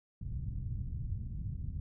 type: low-pass noise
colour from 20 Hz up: white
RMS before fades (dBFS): -38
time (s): 0.21-1.8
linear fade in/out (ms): 5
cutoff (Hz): 130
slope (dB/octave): 24
effects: none